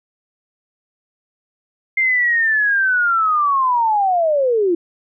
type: linear sweep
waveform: sine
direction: down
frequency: 2111 to 329.6 Hz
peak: -13 dBFS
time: 1.97-4.75 s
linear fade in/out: 5 ms
effects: none